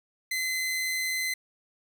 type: tone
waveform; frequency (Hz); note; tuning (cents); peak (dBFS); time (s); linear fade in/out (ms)
sawtooth; 2046; C7; -39; -24; 0.31-1.34; 5
effects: 11-bit